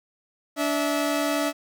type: tone pair together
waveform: sawtooth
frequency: 289.8 / 650.6 Hz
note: D4 / E5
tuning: -23 / -23 cents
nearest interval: octave + major second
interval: 1400 cents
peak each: -21 / -22 dBFS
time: 0.56-1.53 s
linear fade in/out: 50 ms
effects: none